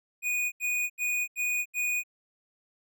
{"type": "tone bursts", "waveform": "square", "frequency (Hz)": 2469, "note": "D#7", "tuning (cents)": -14, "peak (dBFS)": -27, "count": 5, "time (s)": [0.22, 2.036], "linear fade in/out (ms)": 50, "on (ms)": 300, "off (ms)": 79, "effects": []}